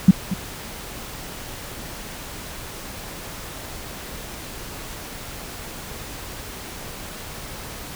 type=tone with echo; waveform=sine; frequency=186.8 Hz; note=F#3; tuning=17 cents sharp; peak=-4 dBFS; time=0.08-0.11 s; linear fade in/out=5 ms; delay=230 ms; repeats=1; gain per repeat=-15 dB; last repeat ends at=0.34 s; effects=pink hiss -35 dBFS RMS until 7.95 s